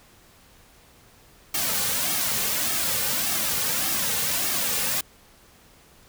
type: noise with flanger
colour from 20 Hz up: white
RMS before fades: -25 dBFS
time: 1.54-5.01 s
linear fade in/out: 5 ms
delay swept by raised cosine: 2 to 3.1 ms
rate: 1.7 Hz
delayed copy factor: -0.65
effects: pink hiss -54 dBFS RMS until 6.08 s

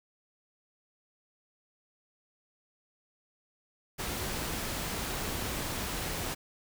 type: noise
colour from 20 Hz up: pink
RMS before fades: -35 dBFS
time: 3.98-6.35 s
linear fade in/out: 20 ms
effects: none

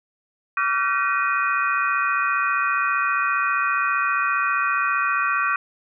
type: tone cluster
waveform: sine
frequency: 1149 / 1387 / 1522 / 1895 / 2477 Hz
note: D6 / F6 / F#6 / A#6 / D#7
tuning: -38 / -12 / +48 / +28 / -8 cents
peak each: -23 / -25 / -25 / -30 / -27 dBFS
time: 0.57-5.56 s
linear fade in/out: 2 ms
effects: none

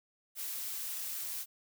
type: noise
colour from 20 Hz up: blue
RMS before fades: -39 dBFS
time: 0.35-1.46 s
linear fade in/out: 50 ms
effects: none

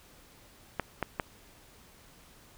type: clicks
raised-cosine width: 0.5 ms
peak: -14 dBFS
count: 3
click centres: 0.797 / 1.027 / 1.198 s
effects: pink hiss -57 dBFS RMS until 2.57 s

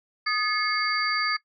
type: tone cluster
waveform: sine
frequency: 1239 / 1715 / 2162 / 4645 Hz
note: D#6 / A6 / C#7 / D8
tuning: -8 / -45 / -44 / -20 cents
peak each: -28 dBFS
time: 0.26-1.37 s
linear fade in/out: 10 ms
effects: noise-tail reverb RT60 0.1 s tail -18 dB re dry

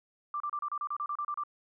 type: tone bursts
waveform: sine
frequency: 1179 Hz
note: D6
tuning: 6 cents sharp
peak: -31 dBFS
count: 12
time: 0.34-1.436 s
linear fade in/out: 2 ms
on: 62 ms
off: 32 ms
effects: none

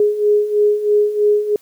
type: beating tone pair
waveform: sine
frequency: 414.9 / 418 Hz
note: G#4 / G#4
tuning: -2 / +11 cents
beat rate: 3.1 Hz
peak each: -18 / -13 dBFS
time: 0-1.56 s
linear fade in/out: 2 ms
effects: white hiss -53 dBFS RMS until 1.61 s

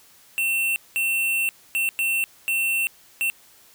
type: tone bursts at uneven times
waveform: square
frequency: 2700 Hz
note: E7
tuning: 41 cents sharp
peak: -21 dBFS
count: 6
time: 0.38-0.76 / 0.96-1.49 / 1.75-1.89 / 1.99-2.24 / 2.48-2.87 / 3.21-3.3 s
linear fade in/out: 0 ms
effects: white hiss -53 dBFS RMS until 3.74 s

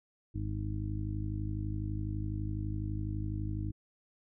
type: harmonic tone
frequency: 52 Hz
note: G#1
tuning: 3 cents sharp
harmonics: 1 / 2 / 3 / 4 / 5 / 6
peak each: -38 / -35 / -46 / -45 / -50 / -42 dBFS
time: 0.34-3.72 s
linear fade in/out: 20 ms
effects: none

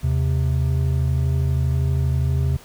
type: tone pair together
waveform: triangle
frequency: 79.7 / 132.21 Hz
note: D#2 / C3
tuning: +42 / +18 cents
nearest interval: major sixth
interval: 876 cents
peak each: -18 dBFS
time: 0.03-2.57 s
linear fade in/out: 10 ms
effects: pink hiss -46 dBFS RMS until 2.64 s

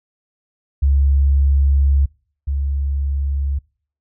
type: tone pair in turn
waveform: sine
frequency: 69.4 / 69.69 Hz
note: C#2 / C#2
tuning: +3 / +10 cents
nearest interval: unison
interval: 7 cents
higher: second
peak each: -11 / -17 dBFS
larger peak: first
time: 0.82-2.06 / 2.47-3.59 s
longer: first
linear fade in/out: 10 ms
effects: noise-tail reverb RT60 0.5 s tail -26 dB re dry

